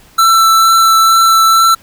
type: tone with vibrato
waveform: square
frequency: 1333 Hz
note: E6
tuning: 19 cents sharp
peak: -6 dBFS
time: 0.18-1.75 s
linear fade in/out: 10 ms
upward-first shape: triangle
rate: 2.2 Hz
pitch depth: 11 cents each way
effects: pink hiss -44 dBFS RMS until 1.82 s